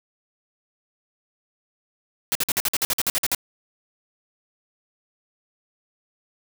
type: noise bursts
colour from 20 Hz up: white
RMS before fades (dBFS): -22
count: 13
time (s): 2.32-3.348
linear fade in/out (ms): 0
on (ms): 32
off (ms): 51
effects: none